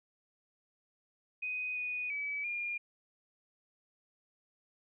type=tone with pitch steps; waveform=sine; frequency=2499 / 2475 / 2289 / 2412 Hz; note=D#7 / D#7 / D7 / D7; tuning=+7 / -10 / -45 / +46 cents; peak=-34 dBFS; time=1.42-2.78 s; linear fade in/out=10 ms; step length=340 ms; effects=none